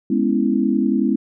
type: chord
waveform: sine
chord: C# minor seventh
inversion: second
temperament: equal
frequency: 207.7 / 246.9 / 277.2 / 329.6 Hz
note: G#3 / B3 / C#4 / E4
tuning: 0 / 0 / 0 / 0 cents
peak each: -20 / -20 / -21 / -22 dBFS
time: 0.1-1.16 s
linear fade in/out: 5 ms
effects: none